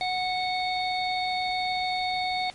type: harmonic tone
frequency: 737 Hz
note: F#5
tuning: 7 cents flat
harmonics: 1 / 3 / 5 / 6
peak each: -27 / -32 / -34 / -35 dBFS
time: 0.01-2.5 s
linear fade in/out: 0 ms
effects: pink hiss -50 dBFS RMS until 2.54 s + MP3 48 kbps